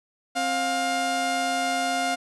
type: tone pair together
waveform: sawtooth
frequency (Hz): 264.8 / 707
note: C4 / F5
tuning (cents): +21 / +21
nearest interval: octave + perfect fourth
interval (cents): 1700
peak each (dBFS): -27 / -20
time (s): 0.35-2.16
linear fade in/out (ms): 20
effects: resampled to 24000 Hz